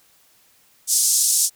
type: band-pass noise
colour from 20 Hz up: white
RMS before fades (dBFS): -18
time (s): 0.87-1.5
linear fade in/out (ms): 50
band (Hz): 5600 to 9900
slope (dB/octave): 24
effects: white hiss -57 dBFS RMS until 1.55 s